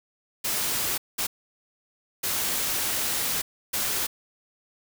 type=noise bursts at uneven times; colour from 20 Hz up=white; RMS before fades=-27 dBFS; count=4; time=0.44-0.98 / 1.18-1.27 / 2.23-3.42 / 3.73-4.07 s; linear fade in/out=10 ms; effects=none